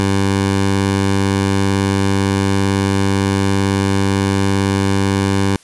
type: tone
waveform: 15% pulse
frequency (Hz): 97.9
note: G2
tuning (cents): -2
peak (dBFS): -7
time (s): 0-5.56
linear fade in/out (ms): 0
effects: white hiss -47 dBFS RMS until 5.63 s + resampled to 24000 Hz